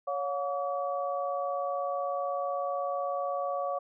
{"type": "tone cluster", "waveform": "sine", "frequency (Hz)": [558, 714, 1142], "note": ["C#5", "F5", "D6"], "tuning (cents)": [11, 38, -49], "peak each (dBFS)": [-32, -34, -35], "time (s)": [0.07, 3.79], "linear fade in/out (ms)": 10, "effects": []}